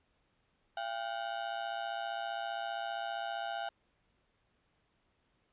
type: ring-modulated tone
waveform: 35% pulse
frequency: 740 Hz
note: F#5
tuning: in tune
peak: -31 dBFS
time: 0.77-3.69 s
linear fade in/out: 2 ms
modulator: 57.6 Hz
effects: pink hiss -75 dBFS RMS until 5.52 s + resampled to 8000 Hz